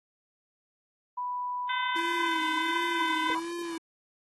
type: tone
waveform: sine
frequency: 987.8 Hz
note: B5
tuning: in tune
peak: -30 dBFS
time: 1.17-3.4 s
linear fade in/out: 10 ms
type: harmonic tone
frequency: 510 Hz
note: C5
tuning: 44 cents flat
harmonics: 2 / 3 / 4 / 5 / 6 / 7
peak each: -37 / -34 / -35 / -45 / -40 / -38 dBFS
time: 1.69-3.35 s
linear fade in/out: 5 ms
type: tone with vibrato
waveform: square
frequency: 329.9 Hz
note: E4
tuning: 1 cent sharp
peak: -34 dBFS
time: 1.96-3.78 s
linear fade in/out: 5 ms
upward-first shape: sine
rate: 1.4 Hz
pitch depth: 75 cents each way
type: tone with exponential decay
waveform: sine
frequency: 472 Hz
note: A#4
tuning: 22 cents sharp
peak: -30 dBFS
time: 3.3-3.38 s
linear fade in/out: 0 ms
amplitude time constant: 17 ms
effects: AAC 32 kbps